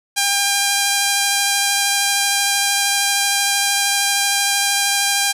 5% pulse tone with vibrato, 801 Hz, G5, 37 cents sharp, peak -3 dBFS, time 0.16-5.33 s, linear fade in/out 20 ms, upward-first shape triangle, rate 13 Hz, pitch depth 12 cents each way, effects none

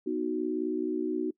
sine chord, B major, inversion none, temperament equal, 246.9 / 311.1 / 370 Hz, B3 / D#4 / F#4, 0 / 0 / 0 cents, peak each -35 / -31 / -31 dBFS, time 0.06-1.31 s, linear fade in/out 10 ms, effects noise-tail reverb RT60 0.1 s tail -22 dB re dry

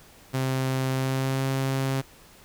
sawtooth tone with pitch glide, 131.6 to 134.13 Hz, C3 to C3, +10 to +43 cents, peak -20 dBFS, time 0.33-2.02 s, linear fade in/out 20 ms, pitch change +33 cents, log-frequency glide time 0.93-1.44 s, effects pink hiss -52 dBFS RMS until 2.44 s

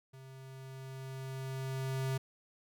square tone with level ramp, 132.7 Hz, C3, 25 cents sharp, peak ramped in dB -51 to -32 dBFS, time 0.13-2.18 s, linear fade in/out 10 ms, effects none

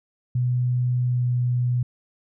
sine tone with pitch glide, 124.2 to 123.27 Hz, B2 to B2, +10 to -3 cents, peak -19 dBFS, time 0.35-1.83 s, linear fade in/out 5 ms, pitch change -13 cents, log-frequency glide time 1.05-1.25 s, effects none

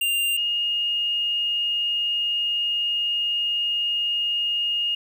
square / sine tone pair in turn, 2794 / 2848 Hz, F7 / F7, 0 / +33 cents, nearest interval unison, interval 33 cents, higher second, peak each -21 dBFS, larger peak neither, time 0.01-0.37 / 0.37-4.95 s, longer second, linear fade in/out 5 ms, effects 9-bit

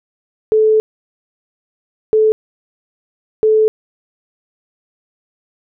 sine tone bursts at uneven times, 434.7 Hz, A4, 21 cents flat, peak -8 dBFS, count 3, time 0.52-0.8 / 2.13-2.32 / 3.43-3.68 s, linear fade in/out 0 ms, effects none

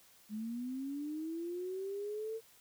sine linear sweep, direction up, 207.7 to 452.8 Hz, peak -37 dBFS, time 0.29-2.41 s, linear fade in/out 50 ms, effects white hiss -63 dBFS RMS until 2.6 s

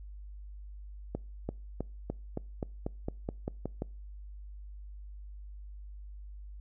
accelerating click train, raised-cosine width 2 ms, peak -20 dBFS, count 12, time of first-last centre 1.15-3.821 s, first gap 340 ms, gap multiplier 0.93, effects noise-tail reverb RT60 0.4 s tail -26 dB re dry + added 50 Hz sine -43 dBFS peak until 6.6 s

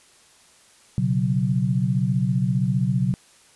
sine chord, B suspended second, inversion none, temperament equal, 123.47 / 138.59 / 185 Hz, B2 / C#3 / F#3, 0 / 0 / 0 cents, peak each -23 dBFS, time 0.98-3.14 s, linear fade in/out 0 ms, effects white hiss -54 dBFS RMS until 3.55 s + resampled to 24000 Hz

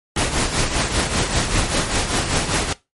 pink noise with tremolo, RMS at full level -17 dBFS, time 0.16-2.73 s, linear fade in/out 5 ms, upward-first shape triangle, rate 5.1 Hz, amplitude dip 65%, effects noise-tail reverb RT60 0.2 s tail -18 dB re dry + MP3 48 kbps

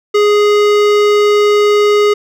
sine tone with hard clipping, 415.3 Hz, G#4, in tune, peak -9 dBFS, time 0.14-2.14 s, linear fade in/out 10 ms, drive 18 dB, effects none

